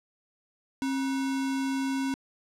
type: tone with sample-and-hold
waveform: sine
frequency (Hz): 268.7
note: C4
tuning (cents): +46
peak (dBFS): -26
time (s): 0.82-2.14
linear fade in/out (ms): 0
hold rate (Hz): 1225
effects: low-pass 9000 Hz 12 dB/octave